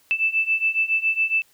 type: beating tone pair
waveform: sine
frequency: 2637 / 2644.2 Hz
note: E7 / E7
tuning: 0 / +5 cents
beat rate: 7.2 Hz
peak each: -23 / -21 dBFS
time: 0.11-1.42 s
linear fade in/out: 0 ms
effects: white hiss -59 dBFS RMS until 1.53 s